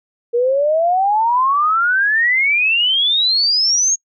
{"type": "exponential sweep", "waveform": "sine", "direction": "up", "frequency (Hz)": [466.2, 6645], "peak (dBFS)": -12, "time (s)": [0.33, 3.96], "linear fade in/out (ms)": 20, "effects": ["noise-tail reverb RT60 0.1 s tail -25 dB re dry"]}